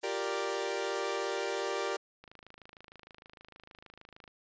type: noise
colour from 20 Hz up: violet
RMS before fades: -46 dBFS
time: 0.01-1.95 s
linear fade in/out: 50 ms
type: chord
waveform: sawtooth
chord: G minor seventh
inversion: third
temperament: equal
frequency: 349.2 / 392 / 466.2 / 587.3 Hz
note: F4 / G4 / Bb4 / D5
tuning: 0 / 0 / 0 / 0 cents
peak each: -38 / -32 / -33 / -34 dBFS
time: 0.03-1.97 s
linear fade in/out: 10 ms
type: click train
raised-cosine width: 0.3 ms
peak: -35 dBFS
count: 55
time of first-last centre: 2.24-4.278 s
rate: 26.5 Hz
effects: resampled to 16000 Hz